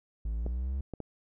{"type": "exponential sweep", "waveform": "triangle", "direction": "up", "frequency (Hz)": [53.2, 69.2], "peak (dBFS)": -28, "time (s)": [0.25, 0.81], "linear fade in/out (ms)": 5}
{"type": "clicks", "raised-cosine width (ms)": 2, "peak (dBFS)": -24, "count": 3, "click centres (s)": [0.464, 0.937, 1.003]}
{"effects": []}